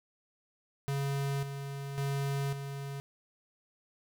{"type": "tone with tremolo", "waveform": "square", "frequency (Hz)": 139.2, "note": "C#3", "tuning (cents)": 8, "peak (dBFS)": -31, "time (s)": [0.88, 3], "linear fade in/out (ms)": 0, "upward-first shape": "square", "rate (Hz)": 0.91, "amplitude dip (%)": 55, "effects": []}